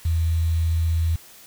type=tone with quantisation; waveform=sine; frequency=82.1 Hz; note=E2; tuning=6 cents flat; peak=-18 dBFS; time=0.05-1.16 s; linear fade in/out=5 ms; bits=7; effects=white hiss -47 dBFS RMS until 1.46 s